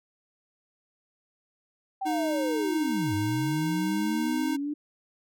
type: linear two-way sweep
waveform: sine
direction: down then up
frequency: 788 to 98 to 299.5 Hz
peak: -28 dBFS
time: 2.01-4.74 s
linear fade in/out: 10 ms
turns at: 3.14 s
type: tone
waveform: square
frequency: 310.3 Hz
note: D#4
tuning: 5 cents flat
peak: -28 dBFS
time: 2.05-4.57 s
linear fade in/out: 20 ms
effects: none